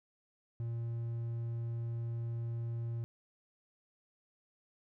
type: tone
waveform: triangle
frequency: 116.54 Hz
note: A#2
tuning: in tune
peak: -33 dBFS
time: 0.6-3.04 s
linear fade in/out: 0 ms
effects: none